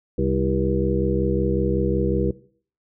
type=harmonic tone with a mistuned harmonic; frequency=65.41 Hz; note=C2; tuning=in tune; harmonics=1 / 2 / 3 / 5 / 6 / 7; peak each=-26 / -26 / -26 / -26 / -26 / -26 dBFS; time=0.18-2.31 s; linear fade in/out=5 ms; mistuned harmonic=7; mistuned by=+88 cents; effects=noise-tail reverb RT60 0.5 s tail -19 dB re dry